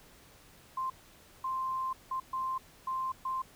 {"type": "tone bursts at uneven times", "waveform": "sine", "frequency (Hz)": 1046.5, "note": "C6", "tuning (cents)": 0, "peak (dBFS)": -31, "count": 6, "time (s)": [[0.77, 0.9], [1.44, 1.93], [2.11, 2.2], [2.33, 2.58], [2.87, 3.12], [3.25, 3.42]], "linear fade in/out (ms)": 5, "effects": ["pink hiss -58 dBFS RMS until 3.55 s"]}